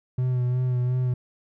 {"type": "tone with vibrato", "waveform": "triangle", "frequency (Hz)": 125.5, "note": "B2", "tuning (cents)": 28, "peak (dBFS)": -19, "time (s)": [0.18, 1.14], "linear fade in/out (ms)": 5, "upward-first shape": "sine", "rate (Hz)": 2.8, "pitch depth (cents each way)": 27, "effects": []}